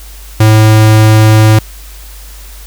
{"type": "tone", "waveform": "square", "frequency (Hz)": 108.8, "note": "A2", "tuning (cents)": -19, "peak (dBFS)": -3, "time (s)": [0.4, 1.59], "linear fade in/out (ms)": 5, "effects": ["added 50 Hz sine -28 dBFS peak until 2.66 s", "white hiss -35 dBFS RMS until 2.66 s"]}